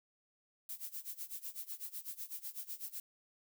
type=noise with tremolo; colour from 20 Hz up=violet; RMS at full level=-42 dBFS; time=0.69-3 s; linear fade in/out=2 ms; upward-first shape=sine; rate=8 Hz; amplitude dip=90%; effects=none